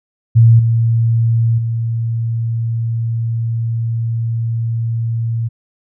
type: tone with level steps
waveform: sine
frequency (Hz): 115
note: A#2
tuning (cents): -23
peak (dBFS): -4 / -10 / -15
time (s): 0.35-5.49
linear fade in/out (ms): 20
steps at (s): 0.59 / 1.58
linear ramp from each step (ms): 5
effects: none